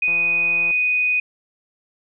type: tone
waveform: sine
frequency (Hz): 2488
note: D#7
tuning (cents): -1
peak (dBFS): -16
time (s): 0.02-1.2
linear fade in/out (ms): 5
type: click train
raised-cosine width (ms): 1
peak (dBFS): -25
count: 108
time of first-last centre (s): 0.08-0.709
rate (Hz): 170
effects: none